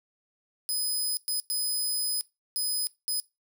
5% pulse tone bursts at uneven times, 5020 Hz, D#8, 15 cents sharp, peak -21 dBFS, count 5, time 0.69-1.17 / 1.28-1.4 / 1.5-2.21 / 2.56-2.87 / 3.08-3.2 s, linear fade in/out 0 ms, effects noise-tail reverb RT60 0.2 s tail -18 dB re dry

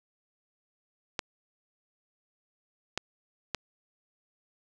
clicks, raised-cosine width 0.2 ms, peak -12 dBFS, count 3, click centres 1.192 / 2.976 / 3.547 s, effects none

